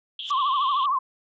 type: band-pass noise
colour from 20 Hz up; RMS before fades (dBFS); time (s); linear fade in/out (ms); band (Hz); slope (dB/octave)
pink; -35; 0.19-0.86; 2; 3000 to 3500; 96
type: noise with exponential growth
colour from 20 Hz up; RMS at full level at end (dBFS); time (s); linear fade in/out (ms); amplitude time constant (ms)
blue; -31; 0.2-0.31; 1; 23
type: tone with vibrato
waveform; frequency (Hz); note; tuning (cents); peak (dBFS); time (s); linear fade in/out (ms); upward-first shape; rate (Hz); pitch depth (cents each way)
sine; 1097; C#6; -18; -20; 0.3-0.99; 10; triangle; 13; 140
effects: resampled to 16000 Hz